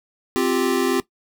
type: chord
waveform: square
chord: C suspended fourth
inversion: none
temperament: equal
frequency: 261.6 / 349.2 / 392 Hz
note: C4 / F4 / G4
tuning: 0 / 0 / 0 cents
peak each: -23 dBFS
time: 0.36-1 s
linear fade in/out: 0 ms
effects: noise-tail reverb RT60 0.1 s tail -17 dB re dry